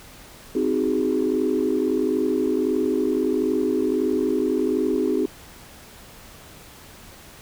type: chord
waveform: sine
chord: Ab dominant seventh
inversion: first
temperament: just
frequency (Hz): 259.6 / 311.5 / 373.8 / 415.3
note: C4 / Eb4 / Gb4 / Ab4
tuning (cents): -13 / +2 / +18 / 0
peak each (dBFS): -24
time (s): 0.55-5.26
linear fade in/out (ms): 5
effects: tanh soft clip ceiling -11 dBFS + pink hiss -45 dBFS RMS until 7.41 s